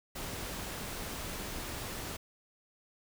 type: noise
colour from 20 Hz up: pink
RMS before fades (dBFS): -40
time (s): 0.15-2.17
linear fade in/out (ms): 10
effects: none